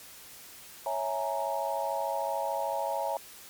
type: chord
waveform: sine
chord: A# half-diminished seventh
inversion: first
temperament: equal with one note detuned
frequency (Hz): 554.4 / 659.3 / 838.8 / 932.3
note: C#5 / E5 / G#5 / A#5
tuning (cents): 0 / 0 / +17 / 0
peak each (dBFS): -34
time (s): 0.86-3.17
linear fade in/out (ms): 2
effects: white hiss -49 dBFS RMS until 3.49 s + MP3 96 kbps